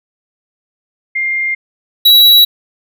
sine / square tone pair in turn, 2111 / 3903 Hz, C7 / B7, +15 / -21 cents, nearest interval major seventh, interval 1064 cents, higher second, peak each -13 / -4 dBFS, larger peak second, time 1.15-1.55 / 2.05-2.45 s, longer neither, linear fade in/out 10 ms, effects none

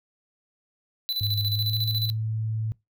square tone with tremolo, 3993 Hz, B7, 18 cents sharp, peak -25 dBFS, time 1.09-2.1 s, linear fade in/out 0 ms, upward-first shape square, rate 14 Hz, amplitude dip 60%
sine tone with pitch glide, 104.6 to 110.18 Hz, G#2 to A2, +13 to +3 cents, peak -25 dBFS, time 1.21-2.72 s, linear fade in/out 0 ms, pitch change +90 cents, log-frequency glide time 1.49-1.79 s
effects noise-tail reverb RT60 0.2 s tail -23 dB re dry

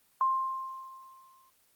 sine tone with exponential decay, 1055 Hz, C6, 14 cents sharp, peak -22 dBFS, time 0.21-1.5 s, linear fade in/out 1 ms, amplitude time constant 280 ms, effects white hiss -67 dBFS RMS until 1.75 s + Opus 24 kbps

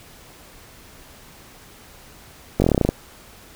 slowing click train, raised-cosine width 2 ms, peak -3 dBFS, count 11, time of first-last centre 2.6-2.89 s, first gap 20 ms, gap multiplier 1.08, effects pink hiss -46 dBFS RMS until 3.55 s

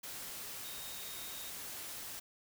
sine tone in noise, 3729 Hz, A#7, in tune, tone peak -51 dBFS, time 0.64-1.5 s, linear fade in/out 10 ms, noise white, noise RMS -45 dBFS, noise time 0.03-2.2 s, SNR -9 dB, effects none

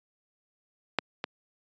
clicks, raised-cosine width 0.3 ms, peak -7 / -14 dBFS, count 2, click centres 0.987 / 1.241 s, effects high-pass 200 Hz 12 dB/octave + resampled to 16000 Hz

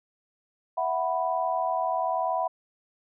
sine chord, E suspended second, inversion none, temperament equal, 659.3 / 740 / 987.8 Hz, E5 / F#5 / B5, 0 / 0 / 0 cents, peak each -29 / -28 / -29 dBFS, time 0.77-2.48 s, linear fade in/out 10 ms, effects none

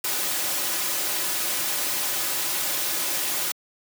white noise with comb filter, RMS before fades -26 dBFS, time 0.04-3.52 s, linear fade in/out 5 ms, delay 4.4 ms, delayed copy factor -0.55, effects high-pass 200 Hz 12 dB/octave

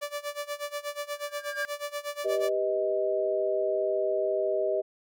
sawtooth tone with tremolo, 582 Hz, D5, 16 cents flat, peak -26 dBFS, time 0.01-2.5 s, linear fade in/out 20 ms, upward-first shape sine, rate 8.3 Hz, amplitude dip 90%
triangle tone with exponential growth, 1617 Hz, G#6, 47 cents flat, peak -25 dBFS, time 1.14-1.65 s, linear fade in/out 0 ms, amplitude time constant 110 ms
sine chord, G augmented, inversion none, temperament equal with one note detuned, 392 / 493.9 / 626.2 Hz, G4 / B4 / D#5, 0 / 0 / +11 cents, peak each -29 / -33 / -27 dBFS, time 2.24-4.82 s, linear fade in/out 20 ms
effects none

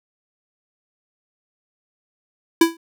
square tone with exponential decay, 331.5 Hz, E4, 10 cents sharp, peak -7 dBFS, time 2.61-2.77 s, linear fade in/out 5 ms, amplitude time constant 33 ms, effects none

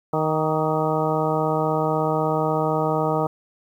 harmonic tone with a mistuned harmonic, 156.1 Hz, D#3, 6 cents sharp, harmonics 1 / 2 / 3 / 4 / 5 / 6 / 7 / 8, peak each -26 / -28 / -25 / -26 / -27 / -29 / -33 / -30 dBFS, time 0.13-3.27 s, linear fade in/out 5 ms, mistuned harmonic 7, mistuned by +65 cents, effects 9-bit

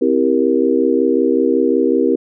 sine chord, C dominant seventh, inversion none, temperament just, 261.6 / 327 / 392.4 / 470.9 Hz, C4 / E4 / G4 / Bb4, 0 / -14 / +2 / +18 cents, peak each -17 dBFS, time 0.01-2.16 s, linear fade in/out 10 ms, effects none

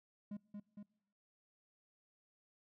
triangle tone with echo, 205.9 Hz, G#3, 15 cents flat, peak -40 dBFS, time 0.31-0.37 s, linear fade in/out 5 ms, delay 230 ms, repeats 2, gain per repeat -3 dB, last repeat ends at 0.83 s, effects noise-tail reverb RT60 0.9 s tail -24 dB re dry

